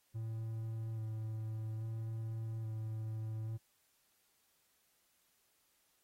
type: tone with vibrato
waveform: triangle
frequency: 111 Hz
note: A2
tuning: 16 cents sharp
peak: -36 dBFS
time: 0.14-3.58 s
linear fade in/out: 20 ms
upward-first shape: square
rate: 0.6 Hz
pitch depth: 15 cents each way
effects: white hiss -75 dBFS RMS until 6.03 s + AAC 48 kbps